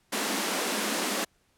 pink high-pass noise, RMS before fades -29 dBFS, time 0.12-1.25 s, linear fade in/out 10 ms, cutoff 190 Hz, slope 96 dB/octave, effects pink hiss -68 dBFS RMS until 1.57 s + low-pass 12000 Hz 12 dB/octave

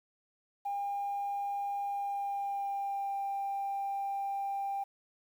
sine tone with pitch glide, 804 to 792.5 Hz, G5 to G5, +44 to +19 cents, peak -31 dBFS, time 0.65-4.84 s, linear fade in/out 10 ms, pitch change -25 cents, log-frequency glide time 1.86-3.18 s, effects tanh soft clip ceiling -28 dBFS + 10-bit

